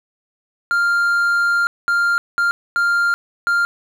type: tone bursts at uneven times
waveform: triangle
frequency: 1396.9 Hz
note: F6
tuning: in tune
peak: -12 dBFS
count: 5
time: 0.71-1.67 / 1.88-2.18 / 2.38-2.51 / 2.76-3.14 / 3.47-3.65 s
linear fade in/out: 0 ms
effects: none